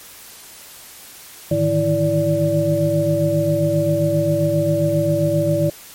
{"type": "tone cluster", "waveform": "sine", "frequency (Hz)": [105.9, 152.1, 159.6, 330.3, 580], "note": ["G#2", "D#3", "D#3", "E4", "D5"], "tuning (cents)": [34, -39, 44, 4, -22], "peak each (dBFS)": [-25, -21, -23, -22, -18], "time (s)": [1.51, 5.7], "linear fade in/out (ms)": 5, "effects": ["white hiss -40 dBFS RMS until 5.94 s", "MP3 64 kbps"]}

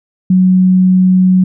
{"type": "tone", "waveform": "sine", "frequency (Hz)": 185, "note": "F#3", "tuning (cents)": 0, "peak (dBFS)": -5, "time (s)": [0.3, 1.44], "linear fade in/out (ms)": 5, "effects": []}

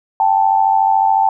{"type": "tone pair together", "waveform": "sine", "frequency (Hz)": [784, 877.9], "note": ["G5", "A5"], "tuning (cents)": [0, -4], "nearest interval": "major second", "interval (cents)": 196, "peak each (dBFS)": -13, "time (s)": [0.2, 1.29], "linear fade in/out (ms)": 2, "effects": []}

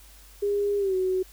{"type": "tone with pitch glide", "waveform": "sine", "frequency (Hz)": [406.8, 373], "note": ["G#4", "F#4"], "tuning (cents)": [-36, 14], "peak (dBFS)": -22, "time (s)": [0.42, 1.23], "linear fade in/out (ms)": 10, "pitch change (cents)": -150, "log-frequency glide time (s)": [0.78, 0.95], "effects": ["added 50 Hz sine -50 dBFS peak until 1.32 s", "white hiss -53 dBFS RMS until 1.32 s"]}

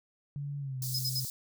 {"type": "tone with pitch glide", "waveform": "sine", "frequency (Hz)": [142.8, 128.7], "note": ["D3", "C3"], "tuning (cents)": [-48, -28], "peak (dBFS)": -34, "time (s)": [0.36, 1.25], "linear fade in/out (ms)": 0, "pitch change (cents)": -180, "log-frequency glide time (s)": [0.59, 0.78]}
{"type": "high-pass noise", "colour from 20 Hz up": "white", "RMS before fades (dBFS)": -38, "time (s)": [0.82, 1.3], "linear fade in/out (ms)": 2, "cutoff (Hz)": 4200, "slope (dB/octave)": 48}
{"type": "tone bursts", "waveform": "sine", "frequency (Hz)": 5090, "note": "D#8", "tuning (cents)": 39, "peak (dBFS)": -30, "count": 3, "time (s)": [0.94, 1.202], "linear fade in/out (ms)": 5, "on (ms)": 50, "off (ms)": 56}
{"effects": []}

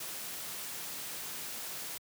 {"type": "noise", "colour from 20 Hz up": "white", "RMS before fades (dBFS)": -41, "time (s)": [0, 1.98], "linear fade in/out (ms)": 5, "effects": ["high-pass 100 Hz 12 dB/octave"]}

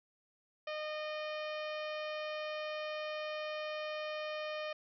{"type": "harmonic tone", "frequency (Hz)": 612, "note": "D#5", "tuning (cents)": -29, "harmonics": [1, 2, 3, 4, 5, 6, 7, 8, 9], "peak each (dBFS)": [-39, -46, -48, -47, -50, -57, -57, -59, -60], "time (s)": [0.67, 4.73], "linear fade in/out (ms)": 5, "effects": []}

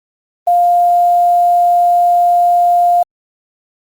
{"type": "tone with quantisation", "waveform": "sine", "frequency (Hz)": 702, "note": "F5", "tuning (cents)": 9, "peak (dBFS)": -7, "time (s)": [0.47, 3.03], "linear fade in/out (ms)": 5, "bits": 6, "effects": ["Opus 24 kbps"]}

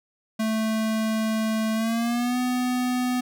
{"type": "tone with pitch glide", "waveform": "square", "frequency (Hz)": [220, 249.8], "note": ["A3", "B3"], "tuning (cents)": [0, 20], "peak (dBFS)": -23, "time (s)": [0.39, 3.21], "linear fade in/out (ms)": 10, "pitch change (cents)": 220, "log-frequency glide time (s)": [1.74, 2.38], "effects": []}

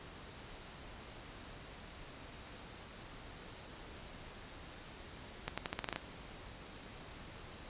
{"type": "accelerating click train", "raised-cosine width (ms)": 0.3, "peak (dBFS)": -20, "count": 9, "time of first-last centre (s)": [5.48, 5.961], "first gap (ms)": 96, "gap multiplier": 0.86, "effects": ["pink hiss -51 dBFS RMS until 7.69 s", "resampled to 8000 Hz"]}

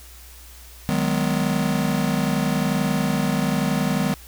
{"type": "chord", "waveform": "square", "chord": "G# minor seventh", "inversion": "second", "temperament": "just", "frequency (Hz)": [155.74, 186.89, 207.7, 249.2], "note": ["D#3", "F#3", "G#3", "B3"], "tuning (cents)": [2, 18, 0, 16], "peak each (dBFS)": -26, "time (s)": [0.89, 4.14], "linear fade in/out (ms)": 0, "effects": ["added 60 Hz sine -43 dBFS peak until 4.27 s", "white hiss -46 dBFS RMS until 4.27 s"]}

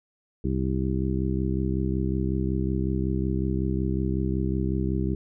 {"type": "harmonic tone", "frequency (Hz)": 65.41, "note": "C2", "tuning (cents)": 0, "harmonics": [1, 2, 3, 4, 5, 6], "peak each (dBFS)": [-28, -29, -29, -36, -31, -34], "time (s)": [0.44, 5.15], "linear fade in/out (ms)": 5, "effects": []}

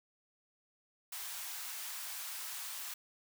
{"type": "high-pass noise", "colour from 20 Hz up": "white", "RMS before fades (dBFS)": -43, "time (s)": [1.12, 2.94], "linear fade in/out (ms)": 5, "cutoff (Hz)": 770, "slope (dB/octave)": 24, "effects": []}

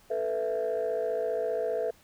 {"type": "chord", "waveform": "sine", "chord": "A suspended second", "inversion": "none", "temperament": "just", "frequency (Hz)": [440, 495, 660], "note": ["A4", "B4", "E5"], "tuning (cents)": [0, 4, 2], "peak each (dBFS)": -30, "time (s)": [0.1, 1.91], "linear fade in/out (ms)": 10, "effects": ["tanh soft clip ceiling -22 dBFS", "pink hiss -60 dBFS RMS until 2.03 s"]}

